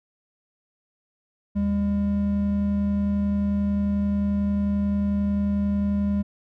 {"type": "tone pair together", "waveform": "triangle", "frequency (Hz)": [77.78, 202.1], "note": ["D#2", "G#3"], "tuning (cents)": [0, -47], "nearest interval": "octave + perfect fourth", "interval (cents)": 1653, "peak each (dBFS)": [-27, -19], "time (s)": [1.55, 6.23], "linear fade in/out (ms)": 20, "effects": []}